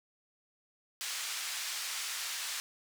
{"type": "band-pass noise", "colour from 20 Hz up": "white", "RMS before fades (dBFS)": -38, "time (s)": [1.01, 2.6], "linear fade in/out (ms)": 0, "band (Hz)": [1300, 7400], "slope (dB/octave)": 12, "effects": []}